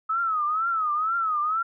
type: tone with vibrato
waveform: sine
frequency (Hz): 1281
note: E6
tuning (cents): -50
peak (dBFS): -22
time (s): 0.09-1.63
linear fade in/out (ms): 10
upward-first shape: triangle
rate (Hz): 2.1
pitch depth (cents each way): 150
effects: none